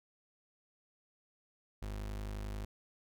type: tone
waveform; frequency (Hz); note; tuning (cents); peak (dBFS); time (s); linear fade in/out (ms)
35% pulse; 51.3; G#1; -21; -37; 1.82-2.65; 5
effects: none